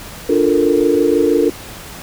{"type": "chord", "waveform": "sine", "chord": "Bb major seventh", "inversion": "first", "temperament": "equal", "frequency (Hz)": [293.7, 349.2, 440, 466.2], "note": ["D4", "F4", "A4", "Bb4"], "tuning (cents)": [0, 0, 0, 0], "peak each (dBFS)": -16, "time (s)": [0.29, 1.5], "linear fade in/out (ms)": 5, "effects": ["pink hiss -33 dBFS RMS until 2.02 s"]}